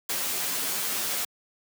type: noise with comb filter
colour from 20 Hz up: white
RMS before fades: -29 dBFS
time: 0.09-1.25 s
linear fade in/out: 5 ms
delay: 11 ms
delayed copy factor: +0.9
effects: high-pass 150 Hz 12 dB/octave